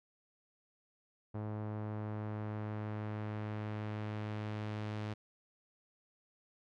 sawtooth tone with low-pass filter sweep, 106.3 Hz, G#2, 41 cents sharp, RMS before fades -40 dBFS, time 1.34-5.14 s, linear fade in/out 10 ms, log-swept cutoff 1000 to 4000 Hz, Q 0.82, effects none

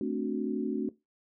sine chord, D dominant seventh, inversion second, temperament equal, 220 / 261.6 / 293.7 / 370 Hz, A3 / C4 / D4 / F#4, 0 / 0 / 0 / 0 cents, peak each -34 dBFS, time 0.01-0.89 s, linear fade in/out 2 ms, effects noise-tail reverb RT60 0.2 s tail -18 dB re dry

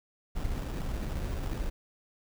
brown noise with sample-and-hold, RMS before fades -33 dBFS, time 0.35-1.7 s, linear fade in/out 10 ms, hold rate 2100 Hz, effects none

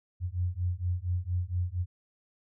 sine beating tone pair, 87.31 / 91.61 Hz, F2 / F#2, 0 / -17 cents, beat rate 4.3 Hz, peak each -31 dBFS, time 0.2-1.86 s, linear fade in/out 50 ms, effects none

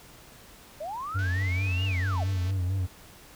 sine linear two-way sweep, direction up then down, 570 to 2887 to 570 Hz, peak -32 dBFS, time 0.8-2.24 s, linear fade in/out 10 ms, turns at 1.84 s
triangle tone with vibrato, 92.9 Hz, F#2, 7 cents sharp, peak -23 dBFS, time 1.14-2.87 s, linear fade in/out 20 ms, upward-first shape sine, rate 4.5 Hz, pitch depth 79 cents each way
click train, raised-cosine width 0.2 ms, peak -29 dBFS, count 292, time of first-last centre 1.19-2.507 s, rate 221 Hz
effects pink hiss -51 dBFS RMS until 3.35 s

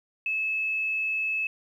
sine tone, 2600 Hz, E7, 24 cents flat, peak -25 dBFS, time 0.26-1.47 s, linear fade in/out 2 ms, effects 10-bit

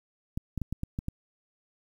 clicks, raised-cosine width 5 ms, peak -19 dBFS, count 7, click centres 0.375 / 0.577 / 0.617 / 0.726 / 0.834 / 0.989 / 1.084 s, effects 9-bit

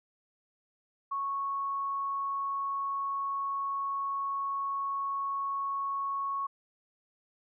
sine tone, 1105 Hz, C#6, 6 cents flat, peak -30 dBFS, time 1.11-6.47 s, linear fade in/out 10 ms, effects none

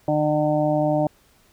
harmonic tone, 151 Hz, D3, 48 cents sharp, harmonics 1 / 2 / 4 / 5 / 6, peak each -25 / -23 / -21 / -26 / -33 dBFS, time 0.08-1.07 s, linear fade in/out 2 ms, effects pink hiss -58 dBFS RMS until 1.52 s

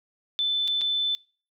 sine tone with dropouts, 3520 Hz, A7, in tune, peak -22 dBFS, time 0.39-1.15 s, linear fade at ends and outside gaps 0 ms, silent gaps 0.676-0.68 / 0.811-0.816 s, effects noise-tail reverb RT60 0.4 s tail -26 dB re dry

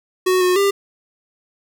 square tone with pitch steps, 369.8 / 363.2 / 397.9 Hz, F#4 / F#4 / G4, -1 / -32 / +26 cents, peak -14 dBFS, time 0.26-0.71 s, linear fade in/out 10 ms, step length 150 ms, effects none

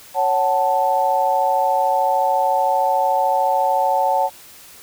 sine chord, F# minor, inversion second, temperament equal with one note detuned, 554.4 / 746.4 / 880 Hz, C#5 / F#5 / A5, 0 / +15 / 0 cents, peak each -21 / -19 / -18 dBFS, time 0.14-4.3 s, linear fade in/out 50 ms, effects white hiss -43 dBFS RMS until 4.82 s

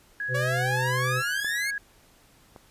sine tone with vibrato, 1661.2 Hz, G#6, in tune, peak -28 dBFS, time 0.2-1.78 s, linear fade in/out 2 ms, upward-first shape triangle, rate 2.5 Hz, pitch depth 10 cents each way
harmonic tone, 127.1 Hz, C3, 50 cents flat, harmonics 1 / 3 / 4, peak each -27 / -39 / -32 dBFS, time 0.28-1.23 s, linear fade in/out 50 ms
sawtooth exponential sweep, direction up, 556 to 2222 Hz, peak -25 dBFS, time 0.34-1.71 s, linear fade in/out 10 ms
clicks, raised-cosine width 1 ms, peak -30 dBFS, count 2, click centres 1.446 / 2.562 s
effects pink hiss -58 dBFS RMS until 2.7 s + resampled to 32000 Hz

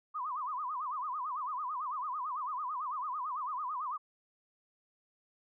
sine tone with vibrato, 1109 Hz, C#6, in tune, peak -34 dBFS, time 0.14-3.98 s, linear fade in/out 20 ms, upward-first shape sine, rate 9 Hz, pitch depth 220 cents each way, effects none

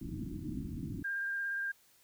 white low-pass noise, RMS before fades -40 dBFS, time 0.01-1.03 s, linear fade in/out 5 ms, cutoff 330 Hz, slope 96 dB/octave
sine tone with vibrato, 1600 Hz, G6, 35 cents sharp, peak -33 dBFS, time 1.04-1.72 s, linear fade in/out 10 ms, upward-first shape sine, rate 17 Hz, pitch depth 14 cents each way
effects white hiss -66 dBFS RMS until 2.03 s

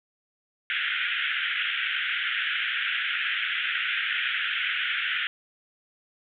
pink band-pass noise, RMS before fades -28 dBFS, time 0.7-5.27 s, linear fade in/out 0 ms, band 1400 to 3400 Hz, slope 96 dB/octave, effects none

